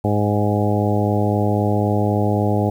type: harmonic tone with a mistuned harmonic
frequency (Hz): 103.83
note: G#2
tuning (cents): 0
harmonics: 1 / 2 / 3 / 4 / 5 / 6 / 7 / 8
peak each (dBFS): -19 / -22 / -24 / -25 / -26 / -27 / -27 / -28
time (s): 0.04-2.7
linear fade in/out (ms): 5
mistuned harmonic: 7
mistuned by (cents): +28
effects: 8-bit